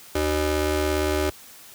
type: ring-modulated tone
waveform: 25% pulse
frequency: 226.5 Hz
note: A#3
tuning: 50 cents flat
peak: -14 dBFS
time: 0.15-1.3 s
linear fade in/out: 5 ms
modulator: 152 Hz
effects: white hiss -46 dBFS RMS until 1.74 s + high-pass 60 Hz 12 dB/octave